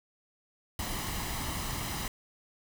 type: noise with comb filter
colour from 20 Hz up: pink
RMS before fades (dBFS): -35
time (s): 0.79-2.08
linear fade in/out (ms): 2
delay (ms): 1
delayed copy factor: +0.5
effects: none